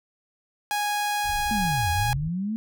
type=tone; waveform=sawtooth; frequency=828 Hz; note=G#5; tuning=5 cents flat; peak=-20 dBFS; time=0.71-2.13 s; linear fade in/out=0 ms
type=low-pass noise; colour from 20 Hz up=pink; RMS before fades=-35 dBFS; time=1.24-2.29 s; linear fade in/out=5 ms; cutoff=110 Hz; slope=24 dB/octave
type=linear two-way sweep; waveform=sine; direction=down then up; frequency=226.6 to 79.8 to 226.6 Hz; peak=-25 dBFS; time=1.51-2.56 s; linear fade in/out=0 ms; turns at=1.91 s
effects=none